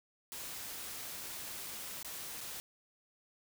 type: noise with dropouts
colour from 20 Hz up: white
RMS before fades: -44 dBFS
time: 0.32-2.6 s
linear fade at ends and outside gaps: 0 ms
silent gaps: 2.029-2.047 / 2.407-2.411 s
effects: none